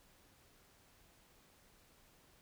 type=silence; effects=pink hiss -67 dBFS RMS until 2.41 s